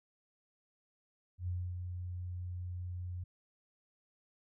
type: tone with ADSR envelope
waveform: sine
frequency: 89.5 Hz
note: F2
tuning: 43 cents sharp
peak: -33 dBFS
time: 1.38-3.24 s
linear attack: 96 ms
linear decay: 270 ms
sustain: -5 dB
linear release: 7 ms
effects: none